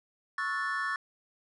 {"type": "chord", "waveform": "triangle", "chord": "F# minor seventh", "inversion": "second", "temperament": "equal with one note detuned", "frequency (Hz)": [1108.7, 1318.5, 1462.1, 1760], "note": ["C#6", "E6", "F#6", "A6"], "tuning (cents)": [0, 0, -21, 0], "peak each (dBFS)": [-33, -37, -36, -31], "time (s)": [0.38, 0.96], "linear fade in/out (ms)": 2, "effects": ["resampled to 24000 Hz"]}